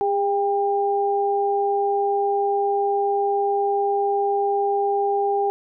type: tone pair together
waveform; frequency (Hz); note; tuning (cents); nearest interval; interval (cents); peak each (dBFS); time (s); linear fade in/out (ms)
sine; 404.8 / 797.5; G#4 / G5; -44 / +30; octave; 1174; -21; 0.01-5.5; 0
effects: none